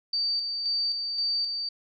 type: tone with tremolo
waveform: sine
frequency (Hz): 4618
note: D8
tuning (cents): -30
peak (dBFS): -24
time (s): 0.13-1.69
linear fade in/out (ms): 5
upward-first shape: square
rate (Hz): 1.9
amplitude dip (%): 40
effects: none